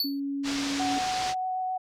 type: tone with exponential decay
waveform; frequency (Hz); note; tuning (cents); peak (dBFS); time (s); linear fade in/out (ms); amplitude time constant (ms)
square; 4466; C#8; +12; -22; 0-0.2; 2; 43
type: tone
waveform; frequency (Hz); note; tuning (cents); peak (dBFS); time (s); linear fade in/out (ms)
sine; 279.3; C#4; +13; -28; 0.04-0.99; 10
type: low-pass noise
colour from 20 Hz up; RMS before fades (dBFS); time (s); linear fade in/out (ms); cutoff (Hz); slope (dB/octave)
white; -34; 0.43-1.35; 50; 6000; 24
type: tone with vibrato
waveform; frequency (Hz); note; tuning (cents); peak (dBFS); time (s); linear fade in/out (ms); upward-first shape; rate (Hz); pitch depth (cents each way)
sine; 744; F#5; +9; -27; 0.79-1.78; 10; sine; 7.8; 8
effects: none